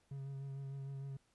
triangle tone with vibrato, 137.1 Hz, C#3, 19 cents flat, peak -40 dBFS, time 0.11-1.17 s, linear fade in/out 5 ms, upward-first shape triangle, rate 6.6 Hz, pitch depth 25 cents each way, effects pink hiss -75 dBFS RMS until 1.34 s + resampled to 24000 Hz

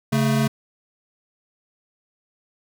square tone pair together, 138.2 / 221.2 Hz, C#3 / A3, -5 / +9 cents, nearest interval minor sixth, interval 814 cents, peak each -21 dBFS, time 0.12-0.48 s, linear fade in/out 10 ms, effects none

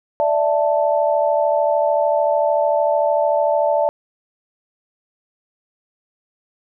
sine chord, D suspended second, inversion none, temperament just, 587.3 / 660.7 / 881 Hz, D5 / E5 / A5, 0 / +4 / +2 cents, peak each -17 / -19 / -21 dBFS, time 0.2-3.89 s, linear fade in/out 0 ms, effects none

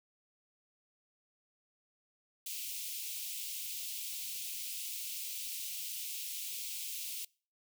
white high-pass noise, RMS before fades -41 dBFS, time 2.46-7.25 s, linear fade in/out 5 ms, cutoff 2400 Hz, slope 48 dB/octave, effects noise-tail reverb RT60 0.4 s tail -25 dB re dry

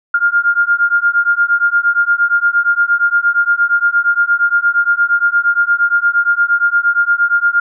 sine beating tone pair, 1403 / 1411.6 Hz, F6 / F6, +8 / +18 cents, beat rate 8.6 Hz, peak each -13 dBFS, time 0.14-7.6 s, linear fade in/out 5 ms, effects none

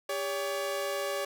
sawtooth tone pair together, 400.7 / 566.7 Hz, G4 / C#5, +38 / +38 cents, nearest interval tritone, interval 600 cents, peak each -32 / -28 dBFS, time 0.09-1.25 s, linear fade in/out 5 ms, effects none

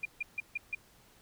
sine tone bursts, 2415 Hz, D7, 48 cents sharp, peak -31 dBFS, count 5, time 0.03-0.75 s, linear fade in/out 5 ms, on 24 ms, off 150 ms, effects pink hiss -62 dBFS RMS until 1.21 s

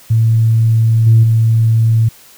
sine tone with level steps, 112.9 Hz, A2, 45 cents sharp, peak -7 / -3 / -7 dBFS, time 0.1-2.09 s, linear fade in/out 10 ms, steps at 1.06 / 1.23 s, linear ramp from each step 10 ms, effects tanh soft clip ceiling 0 dBFS + white hiss -42 dBFS RMS until 2.37 s

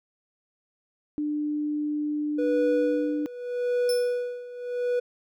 sine tone, 298.2 Hz, D4, 27 cents sharp, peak -25 dBFS, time 1.18-3.26 s, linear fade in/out 0 ms
triangle tone with tremolo, 489.9 Hz, B4, 14 cents flat, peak -19 dBFS, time 2.38-5 s, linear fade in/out 10 ms, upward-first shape sine, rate 0.83 Hz, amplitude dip 85%
sawtooth tone with exponential decay, 5290 Hz, E8, 5 cents sharp, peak -25 dBFS, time 3.89-4.22 s, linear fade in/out 2 ms, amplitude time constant 71 ms
effects none

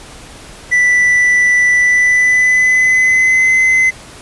triangle tone with pitch glide, 1975.5 to 2046 Hz, B6 to C7, 0 to -39 cents, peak -6 dBFS, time 0.71-3.91 s, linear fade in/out 20 ms, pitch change +61 cents, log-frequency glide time 1.78-3.51 s, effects pink hiss -35 dBFS RMS until 4.21 s + resampled to 24000 Hz

